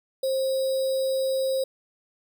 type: tone with sample-and-hold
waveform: sine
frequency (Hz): 530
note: C5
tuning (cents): +22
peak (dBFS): -22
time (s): 0.23-1.64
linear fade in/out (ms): 5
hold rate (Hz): 4410
effects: none